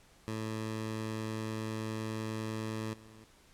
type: tone with level steps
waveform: 15% pulse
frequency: 109.9 Hz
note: A2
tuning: 2 cents flat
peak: -29 / -47 dBFS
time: 0.28-3.24 s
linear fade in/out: 0 ms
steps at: 2.93 s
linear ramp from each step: 10 ms
effects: pink hiss -62 dBFS RMS until 3.53 s + low-pass 11000 Hz 12 dB/octave